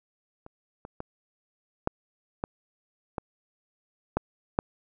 clicks, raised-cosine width 1 ms, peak -30 / -26 / -21 / -10 / -15 / -16 / -10 / -8 dBFS, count 8, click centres 0.464 / 0.851 / 1.004 / 1.874 / 2.439 / 3.182 / 4.17 / 4.589 s, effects none

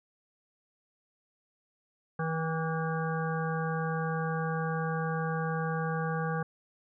harmonic tone with a mistuned harmonic, 161.1 Hz, E3, 39 cents flat, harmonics 1 / 3 / 5 / 7 / 9 / 10, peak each -31 / -36 / -38 / -39 / -41 / -41 dBFS, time 2.19-6.43 s, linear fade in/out 5 ms, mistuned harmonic 7, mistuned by +34 cents, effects none

